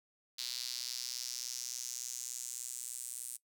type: tone with high-pass filter sweep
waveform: sawtooth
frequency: 123.47 Hz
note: B2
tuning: in tune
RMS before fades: -42 dBFS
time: 0.38-3.37 s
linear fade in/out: 10 ms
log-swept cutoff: 4300 to 8900 Hz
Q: 3.3
effects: noise-tail reverb RT60 0.1 s tail -19 dB re dry